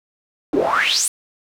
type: noise with band-pass filter sweep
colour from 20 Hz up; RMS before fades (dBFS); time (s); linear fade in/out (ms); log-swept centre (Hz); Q
pink; -18; 0.53-1.08; 2; 300 to 10000; 7.9
effects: none